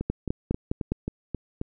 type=two click trains; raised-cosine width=3 ms; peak=-16 / -12 dBFS; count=7 / 5; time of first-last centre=0.01-1.614 / 0.1-0.92 s; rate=3.74 / 4.88 Hz; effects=none